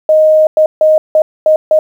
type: tone bursts at uneven times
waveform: sine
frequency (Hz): 622.3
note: D#5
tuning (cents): 0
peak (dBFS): -4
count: 6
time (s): 0.09-0.47 / 0.57-0.66 / 0.81-0.98 / 1.15-1.22 / 1.46-1.56 / 1.71-1.79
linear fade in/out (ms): 2
effects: 7-bit